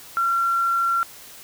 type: tone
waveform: sine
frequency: 1367 Hz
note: F6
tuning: 37 cents flat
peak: -18 dBFS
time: 0.17-1.03 s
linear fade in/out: 0 ms
effects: white hiss -43 dBFS RMS until 1.43 s